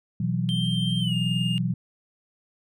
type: chord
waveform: sine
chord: B suspended fourth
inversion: none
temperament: just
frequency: 123.47 / 164.63 / 185.21 Hz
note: B2 / E3 / F#3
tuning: 0 / -2 / +2 cents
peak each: -27 dBFS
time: 0.2-1.74 s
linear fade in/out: 5 ms
type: tone with pitch glide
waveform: triangle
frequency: 3152 to 2824 Hz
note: G7 to F7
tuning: +9 to +19 cents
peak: -27 dBFS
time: 0.49-1.58 s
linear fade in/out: 0 ms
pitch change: -190 cents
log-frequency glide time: 1-1.14 s
effects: none